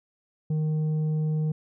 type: tone with tanh clipping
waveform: sine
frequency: 154.9 Hz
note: D#3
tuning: 7 cents flat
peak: -24 dBFS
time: 0.5-1.52 s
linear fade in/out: 5 ms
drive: 5 dB
effects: none